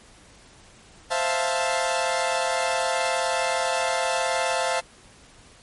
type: chord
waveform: sawtooth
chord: F major seventh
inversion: second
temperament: equal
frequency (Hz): 523.3 / 659.3 / 698.5 / 880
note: C5 / E5 / F5 / A5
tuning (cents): 0 / 0 / 0 / 0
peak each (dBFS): -24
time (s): 1.1-4.81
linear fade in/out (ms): 20
effects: pink hiss -51 dBFS RMS until 5.62 s + MP3 48 kbps